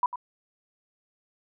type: tone with echo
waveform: sine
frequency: 987.8 Hz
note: B5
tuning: in tune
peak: -19 dBFS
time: 0.03-0.06 s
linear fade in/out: 2 ms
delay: 98 ms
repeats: 1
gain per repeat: -12 dB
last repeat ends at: 0.158 s
effects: none